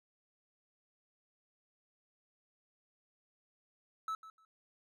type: tone with echo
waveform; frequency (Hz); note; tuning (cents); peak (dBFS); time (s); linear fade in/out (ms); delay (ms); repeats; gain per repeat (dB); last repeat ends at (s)
triangle; 1305; E6; -18; -33; 4.08-4.15; 2; 150; 2; -15; 4.45
effects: none